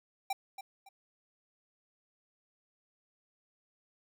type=tone with echo; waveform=square; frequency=784 Hz; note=G5; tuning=in tune; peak=-31 dBFS; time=0.3-0.33 s; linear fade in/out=5 ms; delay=280 ms; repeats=2; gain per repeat=-11 dB; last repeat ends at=0.89 s; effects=none